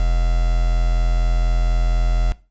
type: tone with quantisation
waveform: triangle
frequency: 42.07 Hz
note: E1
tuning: 36 cents sharp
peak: -12 dBFS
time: 0-2.32 s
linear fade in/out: 0 ms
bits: 5
effects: noise-tail reverb RT60 0.3 s tail -18 dB re dry + resampled to 16000 Hz